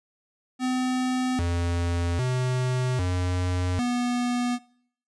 square tone with pitch steps, 254.7 / 86.1 / 127.1 / 90.3 / 244.3 Hz, C4 / F2 / C3 / F#2 / B3, -46 / -24 / -50 / -42 / -19 cents, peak -24 dBFS, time 0.59-4.59 s, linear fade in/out 50 ms, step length 800 ms, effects noise-tail reverb RT60 0.6 s tail -21 dB re dry + resampled to 22050 Hz

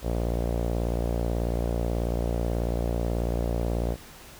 sawtooth tone with low-pass filter, 58.3 Hz, A#1, 1 cent sharp, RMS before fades -27 dBFS, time 0.02-3.97 s, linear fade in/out 50 ms, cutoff 590 Hz, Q 2.5, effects pink hiss -47 dBFS RMS until 4.39 s

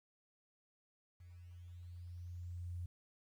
sine tone with level ramp, 87.8 Hz, F2, 10 cents sharp, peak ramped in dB -54 to -40 dBFS, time 1.2-2.86 s, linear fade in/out 5 ms, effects 12-bit

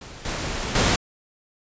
pink noise with level steps, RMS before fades -40 / -28 / -19 dBFS, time 0.01-0.96 s, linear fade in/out 5 ms, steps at 0.25 / 0.75 s, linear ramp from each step 2 ms, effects resampled to 16000 Hz

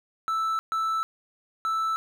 triangle tone bursts at uneven times, 1318.5 Hz, E6, in tune, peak -22 dBFS, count 3, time 0.28-0.59 / 0.72-1.03 / 1.65-1.96 s, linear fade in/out 0 ms, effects none

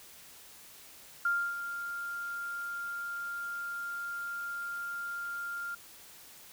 sine tone with ADSR envelope, 1397 Hz, F6, in tune, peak -25 dBFS, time 1.25-5.75 s, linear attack 4 ms, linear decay 290 ms, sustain -10 dB, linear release 6 ms, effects white hiss -53 dBFS RMS until 6.52 s

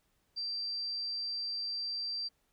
sine tone, 4699 Hz, D8, in tune, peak -34 dBFS, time 0.36-2.29 s, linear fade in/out 20 ms, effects pink hiss -75 dBFS RMS until 2.52 s

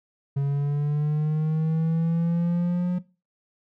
triangle linear sweep, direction up, 138.7 to 180 Hz, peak -19 dBFS, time 0.36-2.99 s, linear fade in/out 10 ms, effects noise-tail reverb RT60 0.3 s tail -19 dB re dry

